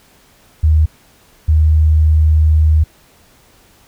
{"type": "tone pair in turn", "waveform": "sine", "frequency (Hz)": [77.78, 77.78], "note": ["D#2", "D#2"], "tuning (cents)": [0, 0], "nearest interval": "unison", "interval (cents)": 0, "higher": "neither", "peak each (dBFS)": -7, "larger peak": "neither", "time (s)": [[0.63, 0.86], [1.48, 2.84]], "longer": "second", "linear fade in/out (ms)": 10, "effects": ["pink hiss -49 dBFS RMS until 3.87 s"]}